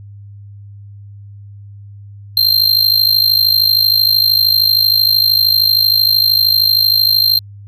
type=tone with amplitude modulation; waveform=square; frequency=4166 Hz; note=C8; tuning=8 cents flat; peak=-6 dBFS; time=2.37-7.39 s; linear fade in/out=2 ms; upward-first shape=sine; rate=53 Hz; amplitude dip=80%; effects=added 101 Hz sine -32 dBFS peak until 7.67 s